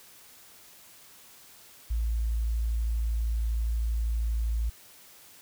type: tone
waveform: sine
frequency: 56.3 Hz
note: A1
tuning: 40 cents sharp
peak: -25 dBFS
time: 1.9-4.7 s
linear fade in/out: 10 ms
effects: white hiss -53 dBFS RMS until 5.41 s